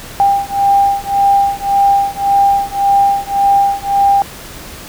sine beating tone pair, 796 / 797.8 Hz, G5 / G5, +26 / +30 cents, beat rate 1.8 Hz, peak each -12 dBFS, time 0.2-4.22 s, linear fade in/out 0 ms, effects pink hiss -31 dBFS RMS until 4.88 s

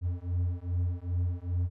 triangle beating tone pair, 87.2 / 89.7 Hz, F2 / F2, -2 / +47 cents, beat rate 2.5 Hz, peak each -29 dBFS, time 0.01-1.7 s, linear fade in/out 50 ms, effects none

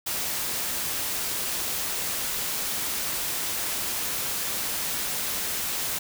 white noise, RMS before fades -29 dBFS, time 0.06-5.99 s, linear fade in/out 10 ms, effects none

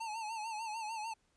square tone with vibrato, 880 Hz, A5, in tune, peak -39 dBFS, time 0-1.14 s, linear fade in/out 10 ms, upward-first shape sine, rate 6.7 Hz, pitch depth 77 cents each way, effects pink hiss -75 dBFS RMS until 1.36 s + resampled to 22050 Hz

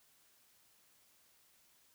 silence, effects white hiss -69 dBFS RMS until 1.94 s

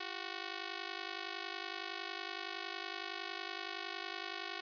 5% pulse ring-modulated tone, 369.9 Hz, F#4, in tune, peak -26 dBFS, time 0-4.61 s, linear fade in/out 5 ms, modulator 25.4 Hz, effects resampled to 11025 Hz

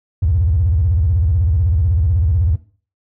triangle tone with vibrato, 82.41 Hz, E2, in tune, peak -8 dBFS, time 0.22-2.56 s, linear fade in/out 10 ms, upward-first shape square, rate 16 Hz, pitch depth 260 cents each way, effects noise-tail reverb RT60 0.4 s tail -22 dB re dry + tanh soft clip ceiling -9 dBFS

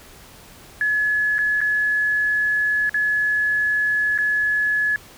sine tone with dropouts, 1702 Hz, G#6, 42 cents sharp, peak -17 dBFS, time 0.81-4.96 s, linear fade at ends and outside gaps 1 ms, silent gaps 1.383-1.389 / 1.606-1.614 / 2.894-2.943 / 4.178-4.186 s, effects pink hiss -45 dBFS RMS until 5.17 s

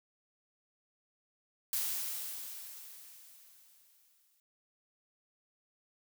blue noise with exponential decay, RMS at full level -33 dBFS, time 1.73-4.4 s, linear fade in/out 1 ms, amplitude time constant 580 ms, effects none

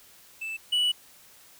triangle tone pair in turn, 2640 / 2950 Hz, E7 / F#7, +2 / -6 cents, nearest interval major second, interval 192 cents, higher second, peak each -30 / -20 dBFS, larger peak second, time 0.41-0.57 / 0.72-0.92 s, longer second, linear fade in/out 10 ms, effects white hiss -54 dBFS RMS until 1.59 s

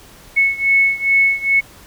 sine beating tone pair, 2200 / 2202.4 Hz, C#7 / C#7, -14 / -12 cents, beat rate 2.4 Hz, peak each -14 / -16 dBFS, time 0.36-1.61 s, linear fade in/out 20 ms, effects pink hiss -43 dBFS RMS until 1.86 s

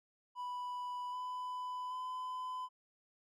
triangle tone with pitch steps, 987.8 / 999.9 / 1012.1 Hz, B5 / B5 / B5, 0 / +21 / +42 cents, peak -37 dBFS, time 0.35-2.69 s, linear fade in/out 50 ms, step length 780 ms, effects none

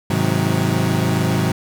30% pulse chord, Ab dominant seventh, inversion none, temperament equal with one note detuned, 103.83 / 130.81 / 158.1 / 185 Hz, Ab2 / C3 / Eb3 / Gb3, 0 / 0 / +28 / 0 cents, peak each -19 dBFS, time 0.1-1.52 s, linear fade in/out 5 ms, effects none

